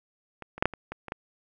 clicks, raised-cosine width 0.5 ms, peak -24 / -25 / -6 / -6 / -23 / -20 / -24 / -16 dBFS, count 8, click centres 0.423 / 0.58 / 0.625 / 0.656 / 0.737 / 0.92 / 1.083 / 1.121 s, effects none

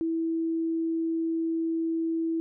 sine tone, 327.6 Hz, E4, 11 cents flat, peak -25 dBFS, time 0.01-2.4 s, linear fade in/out 0 ms, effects none

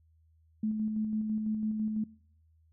sine tone with tremolo, 216 Hz, A3, 32 cents flat, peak -27 dBFS, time 0.63-2.04 s, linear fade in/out 5 ms, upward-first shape square, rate 6 Hz, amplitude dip 30%, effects noise-tail reverb RT60 0.6 s tail -23 dB re dry + added 80 Hz sine -62 dBFS peak until 2.72 s

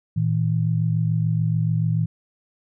sine tone pair together, 113.3 / 160.23 Hz, A#2 / E3, -49 / -49 cents, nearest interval tritone, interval 600 cents, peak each -21 dBFS, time 0.16-2.06 s, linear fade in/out 10 ms, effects none

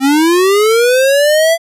square linear sweep, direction up, 261.6 to 674 Hz, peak -8 dBFS, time 0-1.58 s, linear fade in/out 50 ms, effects resampled to 32000 Hz

